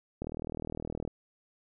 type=click train; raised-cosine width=2 ms; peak=-23 dBFS; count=35; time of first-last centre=0.22-1.076 s; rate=39.7 Hz; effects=none